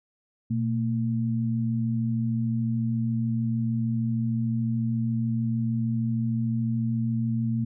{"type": "tone pair together", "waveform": "sine", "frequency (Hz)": [120, 226.5], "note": ["B2", "A#3"], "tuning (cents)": [-49, -50], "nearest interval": "major seventh", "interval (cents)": 1099, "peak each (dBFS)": -26, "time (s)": [0.5, 7.65], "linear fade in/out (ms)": 10, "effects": []}